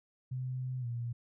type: tone with pitch glide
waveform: sine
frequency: 128.1 to 118.83 Hz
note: C3 to A#2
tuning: -36 to +34 cents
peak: -34 dBFS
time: 0.31-1.13 s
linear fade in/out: 10 ms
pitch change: -130 cents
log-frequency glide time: 0.8-0.86 s
effects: none